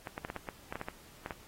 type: clicks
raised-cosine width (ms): 0.5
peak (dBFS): -23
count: 12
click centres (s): 0.072 / 0.179 / 0.249 / 0.301 / 0.363 / 0.488 / 0.725 / 0.756 / 0.814 / 0.885 / 1.261 / 1.308
effects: pink hiss -57 dBFS RMS until 1.47 s + AAC 48 kbps